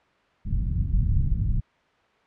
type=low-pass noise; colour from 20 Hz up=pink; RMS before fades=-23 dBFS; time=0.45-1.61 s; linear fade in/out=20 ms; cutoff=150 Hz; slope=24 dB/octave; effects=white hiss -61 dBFS RMS until 2.26 s + low-pass 2000 Hz 12 dB/octave